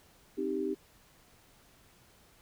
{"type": "chord", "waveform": "sine", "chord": "C minor", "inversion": "none", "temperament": "equal", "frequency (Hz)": [261.6, 311.1, 392], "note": ["C4", "Eb4", "G4"], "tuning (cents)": [0, 0, 0], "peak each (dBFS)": [-37, -35, -33], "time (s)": [0.37, 0.75], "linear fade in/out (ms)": 20, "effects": ["pink hiss -62 dBFS RMS until 2.41 s"]}